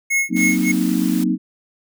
square tone with tremolo, 2174 Hz, C#7, 34 cents flat, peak -15 dBFS, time 0.1-0.72 s, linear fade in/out 10 ms, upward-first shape sine, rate 3.5 Hz, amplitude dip 100%
sine chord, C half-diminished seventh, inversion second, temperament equal, 185 / 233.1 / 261.6 / 311.1 Hz, Gb3 / Bb3 / C4 / Eb4, 0 / 0 / 0 / 0 cents, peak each -21 dBFS, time 0.29-1.38 s, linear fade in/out 50 ms
white noise, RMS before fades -33 dBFS, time 0.36-1.24 s, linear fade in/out 5 ms
effects none

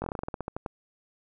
slowing click train, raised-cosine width 1 ms, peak -18 dBFS, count 14, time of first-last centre 0.02-0.662 s, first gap 20 ms, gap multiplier 1.14, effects none

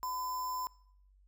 sine tone with sample-and-hold, 1007 Hz, B5, 33 cents sharp, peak -34 dBFS, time 0.03-0.67 s, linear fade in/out 0 ms, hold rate 6300 Hz, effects noise-tail reverb RT60 0.7 s tail -23 dB re dry + added 48 Hz sine -61 dBFS peak until 1.27 s

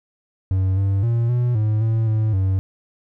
triangle tone with pitch steps, 94.5 / 97.9 / 117 / 122.1 / 107.6 / 112.1 / 109 / 95.3 Hz, F#2 / G2 / A#2 / B2 / A2 / A2 / A2 / G2, +37 / -2 / +7 / -19 / -38 / +33 / -16 / -48 cents, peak -14 dBFS, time 0.51-2.59 s, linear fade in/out 0 ms, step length 260 ms, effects none

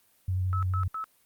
sine tone with vibrato, 92.5 Hz, F#2, in tune, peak -25 dBFS, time 0.28-0.88 s, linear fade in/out 5 ms, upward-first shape triangle, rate 12 Hz, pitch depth 25 cents each way
sine tone bursts, 1300 Hz, E6, 24 cents flat, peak -31 dBFS, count 3, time 0.53-1.041 s, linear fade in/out 0 ms, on 97 ms, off 110 ms
effects white hiss -65 dBFS RMS until 1.25 s + Opus 32 kbps

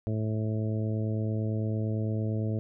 harmonic tone, 108.9 Hz, A2, 17 cents flat, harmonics 1 / 2 / 3 / 4 / 5 / 6, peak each -28 / -34 / -38 / -40 / -42 / -44 dBFS, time 0.07-2.59 s, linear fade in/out 0 ms, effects none

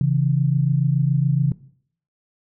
sine tone pair together, 135.3 / 162.39 Hz, C#3 / E3, -42 / -26 cents, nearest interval minor third, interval 316 cents, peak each -17 / -21 dBFS, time 0.01-1.52 s, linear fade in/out 2 ms, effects noise-tail reverb RT60 0.6 s tail -18 dB re dry

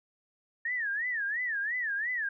sine tone with vibrato, 1793 Hz, A6, 32 cents sharp, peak -29 dBFS, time 0.65-2.29 s, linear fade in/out 5 ms, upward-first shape sine, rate 2.9 Hz, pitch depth 200 cents each way, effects none

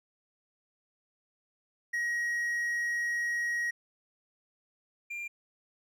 triangle tone pair in turn, 1895 / 2388 Hz, A#6 / D7, +28 / +28 cents, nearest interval major third, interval 400 cents, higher second, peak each -27 / -34 dBFS, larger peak first, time 1.93-3.71 / 5.1-5.28 s, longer first, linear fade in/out 10 ms, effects none

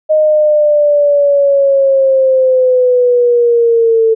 sine linear sweep, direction down, 621 to 444.7 Hz, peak -6 dBFS, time 0.09-4.15 s, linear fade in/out 20 ms, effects none

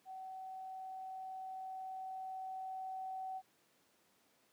sine tone with level ramp, 757 Hz, F#5, 39 cents sharp, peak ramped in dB -45 to -40 dBFS, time 0.05-3.42 s, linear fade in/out 50 ms, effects pink hiss -72 dBFS RMS until 4.52 s + high-pass 200 Hz 12 dB/octave

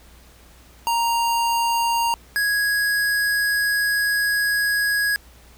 square tone pair in turn, 932.3 / 1661.2 Hz, A#5 / G#6, 0 / 0 cents, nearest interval minor seventh, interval 1000 cents, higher second, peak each -19 dBFS, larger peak neither, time 0.87-2.14 / 2.36-5.16 s, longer second, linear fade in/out 0 ms, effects added 60 Hz sine -49 dBFS peak until 5.57 s + pink hiss -51 dBFS RMS until 5.57 s

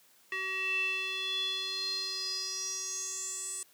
square tone with band-pass filter sweep, 379.9 Hz, F#4, 46 cents sharp, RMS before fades -35 dBFS, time 0.32-3.63 s, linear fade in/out 2 ms, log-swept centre 2200 to 8400 Hz, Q 8.2, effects white hiss -63 dBFS RMS until 3.73 s + high-pass 150 Hz 12 dB/octave

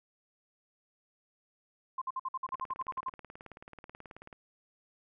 sine tone bursts, 1046.5 Hz, C6, in tune, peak -32 dBFS, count 13, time 1.98-3.096 s, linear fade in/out 5 ms, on 36 ms, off 54 ms
click train, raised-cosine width 0.5 ms, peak -32 dBFS, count 35, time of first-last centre 2.49-4.328 s, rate 18.5 Hz
effects none

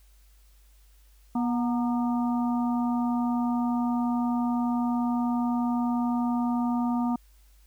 harmonic tone with a mistuned harmonic, 242.1 Hz, B3, 34 cents flat, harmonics 1 / 3 / 4 / 5, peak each -24 / -34 / -35 / -39 dBFS, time 1.35-7.16 s, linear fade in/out 5 ms, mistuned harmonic 4, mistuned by -73 cents, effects added 50 Hz sine -54 dBFS peak until 7.66 s + white hiss -65 dBFS RMS until 7.66 s

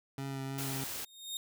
25% pulse tone with vibrato, 135.8 Hz, C#3, 35 cents flat, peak -33 dBFS, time 0.18-0.84 s, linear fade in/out 2 ms, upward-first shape triangle, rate 3 Hz, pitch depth 19 cents each way
white noise, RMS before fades -40 dBFS, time 0.58-1.05 s, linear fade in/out 5 ms
sawtooth tone with exponential growth, 3696 Hz, A#7, 16 cents flat, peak -31 dBFS, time 0.91-1.37 s, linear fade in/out 1 ms, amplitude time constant 100 ms
effects none

